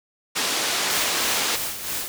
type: band-pass noise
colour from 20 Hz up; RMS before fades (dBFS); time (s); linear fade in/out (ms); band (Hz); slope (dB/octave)
white; -24; 0.35-1.57; 20; 240 to 6200; 12
type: noise with tremolo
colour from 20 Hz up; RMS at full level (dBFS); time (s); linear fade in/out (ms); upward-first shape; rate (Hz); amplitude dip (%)
white; -27; 0.9-2.08; 0; sine; 3.1; 55
effects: none